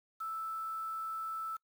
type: tone with quantisation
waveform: sine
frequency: 1318.5 Hz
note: E6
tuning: in tune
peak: -36 dBFS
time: 0.2-1.57 s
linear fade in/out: 10 ms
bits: 9
effects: noise-tail reverb RT60 0.1 s tail -23 dB re dry